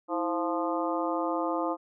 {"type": "harmonic tone with a mistuned harmonic", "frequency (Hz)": 174.61, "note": "F3", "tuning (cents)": 0, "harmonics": [2, 3, 4, 5, 6, 7], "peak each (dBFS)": [-31, -33, -34, -35, -36, -36], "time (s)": [0.08, 1.77], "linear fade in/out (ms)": 50, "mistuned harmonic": 2, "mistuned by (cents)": -120, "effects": []}